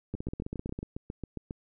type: two click trains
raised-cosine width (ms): 3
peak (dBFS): -23 / -22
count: 11 / 11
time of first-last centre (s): 0.15-1.509 / 0.14-0.789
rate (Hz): 7.36 / 15.4
effects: none